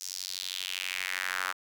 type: tone with high-pass filter sweep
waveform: square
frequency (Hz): 46.25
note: F#1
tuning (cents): 0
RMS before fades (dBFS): -35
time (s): 0-1.53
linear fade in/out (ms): 20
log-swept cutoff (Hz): 6000 to 1300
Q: 2.8
effects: none